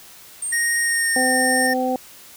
sine tone, 8690 Hz, C#9, 35 cents flat, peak -23 dBFS, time 0.42-1.67 s, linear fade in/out 5 ms
square tone with pitch glide, 1864.7 to 1820 Hz, A#6 to A#6, 0 to -42 cents, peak -20 dBFS, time 0.52-1.74 s, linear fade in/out 10 ms, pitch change -42 cents, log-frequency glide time 0.8-1.22 s
harmonic tone, 255.7 Hz, C4, 40 cents flat, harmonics 1 / 2 / 3, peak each -23 / -23 / -23 dBFS, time 1.16-1.96 s, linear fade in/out 2 ms
effects white hiss -44 dBFS RMS until 2.36 s

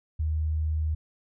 sine tone, 77.9 Hz, D#2, 3 cents sharp, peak -24 dBFS, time 0.19-0.95 s, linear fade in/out 10 ms, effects none

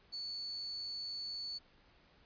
sine tone, 4452 Hz, C#8, 7 cents sharp, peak -39 dBFS, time 0.12-1.59 s, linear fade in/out 20 ms, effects pink hiss -66 dBFS RMS until 2.25 s + resampled to 11025 Hz

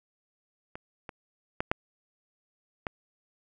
clicks, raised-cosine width 0.5 ms, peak -24 / -24 / -13 / -9 / -16 dBFS, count 5, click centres 0.755 / 1.092 / 1.605 / 1.715 / 2.868 s, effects none

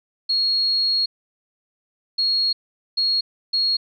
sine tone bursts at uneven times, 4300 Hz, C8, 47 cents sharp, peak -17 dBFS, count 4, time 0.29-1.06 / 2.18-2.53 / 2.97-3.21 / 3.53-3.77 s, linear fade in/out 10 ms, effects none

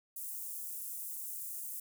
white high-pass noise, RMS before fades -42 dBFS, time 0.16-1.8 s, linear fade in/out 5 ms, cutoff 8300 Hz, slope 24 dB/octave, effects none

